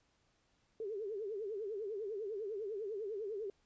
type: tone with vibrato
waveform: sine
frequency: 418.9 Hz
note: G#4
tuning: 15 cents sharp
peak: -38 dBFS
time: 0.8-3.5 s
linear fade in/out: 2 ms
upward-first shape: triangle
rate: 10 Hz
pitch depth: 180 cents each way
effects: pink hiss -75 dBFS RMS until 3.65 s + resampled to 16000 Hz